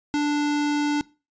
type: tone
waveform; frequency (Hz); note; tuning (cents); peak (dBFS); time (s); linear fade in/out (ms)
square; 293.7; D4; 0; -21; 0.14-1.01; 0
effects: noise-tail reverb RT60 0.3 s tail -21 dB re dry + resampled to 16000 Hz